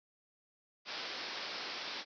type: low-pass noise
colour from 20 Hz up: white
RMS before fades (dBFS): -42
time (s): 0.85-2.05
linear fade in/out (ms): 50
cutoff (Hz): 5400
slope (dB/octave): 96
effects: high-pass 300 Hz 12 dB/octave